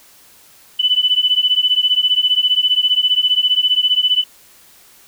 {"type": "beating tone pair", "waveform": "sine", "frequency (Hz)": [2987, 3002], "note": ["F#7", "F#7"], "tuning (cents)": [16, 24], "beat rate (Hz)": 15, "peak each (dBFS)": -15, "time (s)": [0.79, 4.24], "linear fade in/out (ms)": 10, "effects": ["white hiss -47 dBFS RMS until 5.07 s"]}